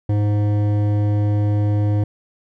sine tone with hard clipping, 103.83 Hz, G#2, in tune, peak -17 dBFS, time 0.09-2.04 s, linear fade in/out 5 ms, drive 12 dB, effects none

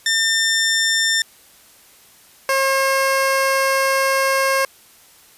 15% pulse tone pair in turn, 1800 / 538.1 Hz, A6 / C5, +39 / +48 cents, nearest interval octave + major sixth, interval 2091 cents, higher first, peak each -9 dBFS, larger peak neither, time 0.06-1.22 / 2.49-4.65 s, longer second, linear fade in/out 2 ms, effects white hiss -49 dBFS RMS until 5.37 s + resampled to 32000 Hz

